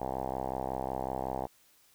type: tone with low-pass filter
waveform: 5% pulse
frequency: 65.41 Hz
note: C2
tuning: in tune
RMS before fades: -35 dBFS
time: 0-1.47 s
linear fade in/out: 10 ms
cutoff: 820 Hz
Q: 3.8
effects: white hiss -64 dBFS RMS until 1.94 s